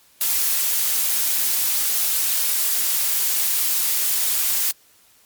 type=noise; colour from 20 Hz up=blue; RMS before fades=-20 dBFS; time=0.21-4.71 s; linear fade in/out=0 ms; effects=white hiss -55 dBFS RMS until 5.25 s + MP3 96 kbps